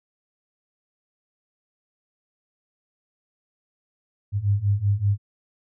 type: beating tone pair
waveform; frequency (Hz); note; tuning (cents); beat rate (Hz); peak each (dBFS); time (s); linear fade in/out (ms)
sine; 98.5 / 103.7; G2 / G#2; +9 / -2; 5.2; -23 / -21; 4.32-5.18; 50
effects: none